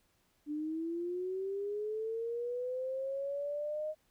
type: linear sweep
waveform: sine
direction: up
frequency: 293 to 622.3 Hz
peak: -34 dBFS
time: 0.46-3.95 s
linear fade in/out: 50 ms
effects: pink hiss -73 dBFS RMS until 4.1 s